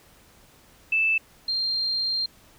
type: tone pair in turn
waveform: sine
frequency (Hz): 2637 / 4186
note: E7 / C8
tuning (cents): 0 / 0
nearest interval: minor sixth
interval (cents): 800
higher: second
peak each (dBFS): -19 / -23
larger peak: first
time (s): 0.92-1.18 / 1.48-2.26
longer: second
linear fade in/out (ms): 5
effects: pink hiss -55 dBFS RMS until 2.58 s